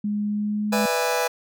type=tone with pitch glide; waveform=sine; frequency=207.7 to 210.1 Hz; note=G#3 to G#3; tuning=0 to +20 cents; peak=-22 dBFS; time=0.04-0.86 s; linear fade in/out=5 ms; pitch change=+20 cents; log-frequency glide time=0.26-0.65 s
type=chord; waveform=sawtooth; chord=E dominant seventh; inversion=second; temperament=just; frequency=494.4 / 593.3 / 659.3 / 824.1 Hz; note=B4 / D5 / E5 / G#5; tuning=+2 / +18 / 0 / -14 cents; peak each=-20 / -26 / -24 / -23 dBFS; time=0.72-1.28 s; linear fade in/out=10 ms
effects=none